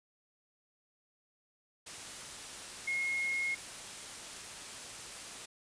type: tone in noise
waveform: sine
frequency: 2156 Hz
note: C#7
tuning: 49 cents flat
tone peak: -31 dBFS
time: 2.87-3.55 s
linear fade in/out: 10 ms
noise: white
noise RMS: -45 dBFS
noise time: 1.86-5.46 s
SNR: +11 dB
effects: resampled to 22050 Hz